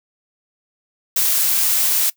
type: noise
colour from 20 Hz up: blue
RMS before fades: -17 dBFS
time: 1.16-2.1 s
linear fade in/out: 5 ms
effects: noise-tail reverb RT60 0.1 s tail -21 dB re dry